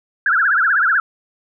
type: tone with vibrato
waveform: sine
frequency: 1501 Hz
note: F#6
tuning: 24 cents sharp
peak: -12 dBFS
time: 0.26-1 s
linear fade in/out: 2 ms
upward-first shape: triangle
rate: 16 Hz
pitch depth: 250 cents each way
effects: none